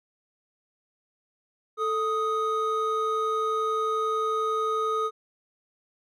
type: tone pair together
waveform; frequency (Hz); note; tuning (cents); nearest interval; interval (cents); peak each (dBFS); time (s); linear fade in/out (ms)
triangle; 440 / 1248.8; A4 / D#6; 0 / +6; octave + tritone; 1806; -26 / -24; 1.77-5.11; 50
effects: none